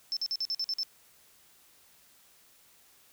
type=tone bursts; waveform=sine; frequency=5300 Hz; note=E8; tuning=9 cents sharp; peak=-27 dBFS; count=8; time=0.12-0.832 s; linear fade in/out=0 ms; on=47 ms; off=48 ms; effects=tanh soft clip ceiling -26 dBFS + white hiss -61 dBFS RMS until 3.12 s